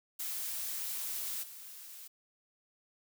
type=noise with level steps; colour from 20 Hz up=blue; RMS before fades=-38 / -49 dBFS; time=0.19-2.08 s; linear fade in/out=10 ms; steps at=1.42 s; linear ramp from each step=20 ms; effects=none